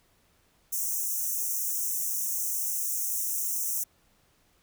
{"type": "high-pass noise", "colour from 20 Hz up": "white", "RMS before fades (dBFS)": -30, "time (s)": [0.72, 3.84], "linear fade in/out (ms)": 10, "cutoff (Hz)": 5700, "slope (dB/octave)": 96, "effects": ["pink hiss -66 dBFS RMS until 4.62 s"]}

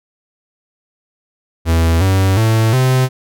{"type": "tone with pitch steps", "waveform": "45% pulse", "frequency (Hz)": [82.41, 95.76, 111.28, 129.32], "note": ["E2", "G2", "A2", "C3"], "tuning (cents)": [0, -40, 20, -20], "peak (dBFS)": -10, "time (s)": [1.65, 3.09], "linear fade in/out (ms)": 50, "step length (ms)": 360, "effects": []}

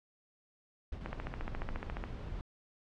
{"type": "noise with exponential decay", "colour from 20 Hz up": "brown", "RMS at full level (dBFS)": -39, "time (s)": [0.92, 1.31], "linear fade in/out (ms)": 5, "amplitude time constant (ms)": 83}
{"type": "noise", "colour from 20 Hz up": "brown", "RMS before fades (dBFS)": -41, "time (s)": [1.01, 2.41], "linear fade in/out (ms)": 0}
{"type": "click train", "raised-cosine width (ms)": 0.5, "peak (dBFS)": -24, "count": 15, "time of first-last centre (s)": [1.06, 2.039], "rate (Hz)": 14.3}
{"effects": ["low-pass 4000 Hz 12 dB/octave"]}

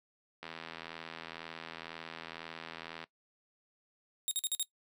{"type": "click train", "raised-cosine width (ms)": 0.3, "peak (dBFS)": -26, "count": 215, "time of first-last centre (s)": [0.43, 3.04], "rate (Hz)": 82}
{"type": "tone bursts", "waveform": "15% pulse", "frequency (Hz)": 3729, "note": "A#7", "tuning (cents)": 0, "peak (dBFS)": -23, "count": 5, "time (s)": [4.28, 4.628], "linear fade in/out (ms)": 0, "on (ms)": 32, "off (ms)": 47}
{"effects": ["noise-tail reverb RT60 0.1 s tail -20 dB re dry", "high-pass 150 Hz 12 dB/octave"]}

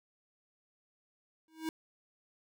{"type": "tone with exponential growth", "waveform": "square", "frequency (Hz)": 319.5, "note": "D#4", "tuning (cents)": 46, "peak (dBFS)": -31, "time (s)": [1.48, 1.69], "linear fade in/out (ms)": 1, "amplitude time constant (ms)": 45, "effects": []}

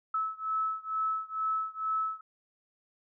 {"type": "beating tone pair", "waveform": "sine", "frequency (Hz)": [1300, 1302.2], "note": ["E6", "E6"], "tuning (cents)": [-24, -22], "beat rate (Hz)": 2.2, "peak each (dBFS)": [-32, -33], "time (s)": [0.14, 2.21], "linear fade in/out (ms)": 5, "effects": []}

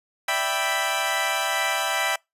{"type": "chord", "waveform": "15% pulse", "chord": "E minor seventh", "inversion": "third", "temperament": "equal", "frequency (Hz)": [587.3, 659.3, 784, 987.8], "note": ["D5", "E5", "G5", "B5"], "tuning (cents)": [0, 0, 0, 0], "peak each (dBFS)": [-26, -21, -20, -22], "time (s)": [0.28, 2.16], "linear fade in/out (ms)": 5, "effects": ["noise-tail reverb RT60 0.2 s tail -26 dB re dry", "resampled to 32000 Hz"]}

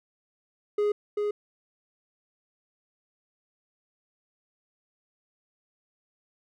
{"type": "tone with echo", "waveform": "triangle", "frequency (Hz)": 415.3, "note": "G#4", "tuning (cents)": 0, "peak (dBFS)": -20, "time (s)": [0.78, 0.92], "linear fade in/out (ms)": 5, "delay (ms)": 390, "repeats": 1, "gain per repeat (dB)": -3, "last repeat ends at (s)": 1.31, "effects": []}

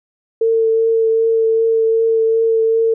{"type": "tone with vibrato", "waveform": "sine", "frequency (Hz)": 450.3, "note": "A4", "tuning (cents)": 40, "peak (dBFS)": -11, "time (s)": [0.41, 2.94], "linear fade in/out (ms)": 5, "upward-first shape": "triangle", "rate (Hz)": 2.6, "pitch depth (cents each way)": 15, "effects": []}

